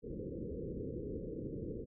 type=low-pass noise; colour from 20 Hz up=white; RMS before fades=-42 dBFS; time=0.02-1.86 s; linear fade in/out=50 ms; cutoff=510 Hz; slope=96 dB/octave; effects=none